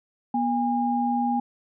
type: tone pair together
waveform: sine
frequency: 242 / 814 Hz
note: B3 / G#5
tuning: -35 / -35 cents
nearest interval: octave + major sixth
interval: 2100 cents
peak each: -24 dBFS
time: 0.34-1.4 s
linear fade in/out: 5 ms
effects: none